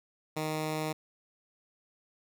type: tone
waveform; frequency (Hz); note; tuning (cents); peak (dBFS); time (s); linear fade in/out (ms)
10% pulse; 155.56; D#3; 0; -23; 0.36-0.93; 10
effects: none